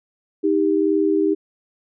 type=tone pair together; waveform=sine; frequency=314.1 / 396.1 Hz; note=D#4 / G4; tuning=+16 / +18 cents; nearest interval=major third; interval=402 cents; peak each=-18 dBFS; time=0.43-1.35 s; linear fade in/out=20 ms; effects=none